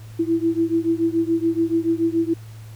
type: beating tone pair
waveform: sine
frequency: 328 / 335 Hz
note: E4 / E4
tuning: -9 / +28 cents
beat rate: 7 Hz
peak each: -20 / -21 dBFS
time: 0.19-2.34 s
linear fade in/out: 10 ms
effects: added 110 Hz sine -36 dBFS peak until 2.75 s + pink hiss -50 dBFS RMS until 2.75 s